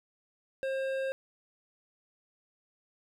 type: tone with hard clipping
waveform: sine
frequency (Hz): 534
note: C5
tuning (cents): +35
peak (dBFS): -32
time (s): 0.63-1.12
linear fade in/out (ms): 0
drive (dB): 11
effects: none